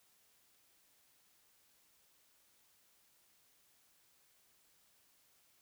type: silence
effects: white hiss -71 dBFS RMS until 5.61 s